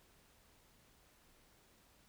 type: silence
effects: pink hiss -68 dBFS RMS until 2.08 s